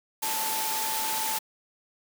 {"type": "tone in noise", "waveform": "sine", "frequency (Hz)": 880, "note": "A5", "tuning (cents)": 0, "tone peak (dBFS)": -32, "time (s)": [0.22, 1.39], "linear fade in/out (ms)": 10, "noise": "white", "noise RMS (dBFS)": -30, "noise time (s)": [0.22, 1.39], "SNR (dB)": -5, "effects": ["high-pass 200 Hz 12 dB/octave"]}